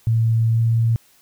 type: tone with pitch glide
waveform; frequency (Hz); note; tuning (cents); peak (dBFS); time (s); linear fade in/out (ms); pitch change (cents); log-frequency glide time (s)
sine; 113.5 to 114.62; A#2 to A#2; -46 to -29; -14; 0.07-0.96; 0; +17; 0.53-0.59
effects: white hiss -55 dBFS RMS until 1.21 s